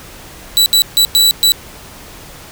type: tone bursts at uneven times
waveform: sawtooth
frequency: 3945 Hz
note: B7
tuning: 3 cents flat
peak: -4 dBFS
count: 5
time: 0.57-0.66 / 0.73-0.82 / 0.97-1.05 / 1.15-1.31 / 1.43-1.52 s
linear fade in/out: 0 ms
effects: pink hiss -35 dBFS RMS until 2.51 s